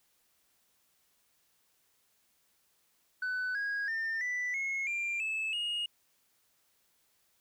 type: tone with pitch steps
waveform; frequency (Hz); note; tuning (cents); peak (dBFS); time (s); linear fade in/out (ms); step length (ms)
sine; 1500 / 1645.2 / 1804.5 / 1979.3 / 2171 / 2381 / 2612 / 2865; F#6 / G#6 / A6 / B6 / C#7 / D7 / E7 / F7; +23 / -17 / +43 / +3 / -37 / +23 / -17 / +44; -29; 3.22-5.86; 5; 330
effects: tanh soft clip ceiling -30 dBFS + white hiss -72 dBFS RMS until 7.4 s